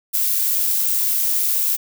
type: noise with amplitude modulation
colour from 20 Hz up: violet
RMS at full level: -18 dBFS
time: 0.13-1.77 s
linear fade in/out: 20 ms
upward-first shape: sine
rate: 98.2 Hz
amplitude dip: 25%
effects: none